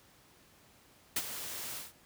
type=noise with ADSR envelope; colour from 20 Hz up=white; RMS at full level=-30 dBFS; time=1.16-1.93 s; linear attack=5 ms; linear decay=50 ms; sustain=-11 dB; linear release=170 ms; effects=pink hiss -62 dBFS RMS until 2.05 s + high-pass 60 Hz 12 dB/octave